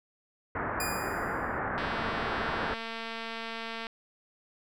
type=low-pass noise; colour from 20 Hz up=white; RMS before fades=-33 dBFS; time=0.55-2.74 s; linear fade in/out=2 ms; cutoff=1800 Hz; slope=48 dB/octave
type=tone with exponential decay; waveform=10% pulse; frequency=2446 Hz; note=D#7; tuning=30 cents flat; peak=-22 dBFS; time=0.8-1.59 s; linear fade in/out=2 ms; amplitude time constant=170 ms
type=click train; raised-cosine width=0.3 ms; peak=-22 dBFS; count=475; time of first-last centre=1.78-3.868 s; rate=227 Hz
effects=none